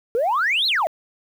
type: exponential two-way sweep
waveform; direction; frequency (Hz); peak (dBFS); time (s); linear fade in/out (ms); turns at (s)
sine; up then down; 440 to 4352 to 592; -16; 0.15-0.87; 0; 0.67
effects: tanh soft clip ceiling -14 dBFS + 8-bit